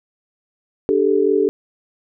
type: chord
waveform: sine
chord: D suspended fourth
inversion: none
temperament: equal with one note detuned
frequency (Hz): 293.7 / 392 / 436.5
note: D4 / G4 / A4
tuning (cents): 0 / 0 / -14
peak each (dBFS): -21 / -16 / -17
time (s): 0.89-1.49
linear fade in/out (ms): 0
effects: none